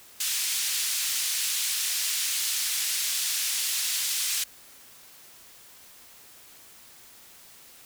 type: band-pass noise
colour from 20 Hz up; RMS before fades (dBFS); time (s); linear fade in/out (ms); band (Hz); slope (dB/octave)
white; -28; 0.2-4.44; 5; 2600 to 10000; 12
effects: white hiss -51 dBFS RMS until 7.85 s